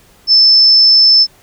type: tone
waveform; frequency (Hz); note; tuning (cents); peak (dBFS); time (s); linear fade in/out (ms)
sine; 5274; E8; 0; -4; 0.27-1.27; 50
effects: pink hiss -47 dBFS RMS until 1.42 s